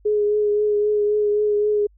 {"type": "tone with vibrato", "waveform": "sine", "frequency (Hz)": 418.1, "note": "G#4", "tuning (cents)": 12, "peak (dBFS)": -16, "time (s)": [0.05, 1.87], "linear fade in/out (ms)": 10, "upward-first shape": "triangle", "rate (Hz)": 3.8, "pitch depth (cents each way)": 23, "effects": ["added 50 Hz sine -51 dBFS peak until 1.97 s"]}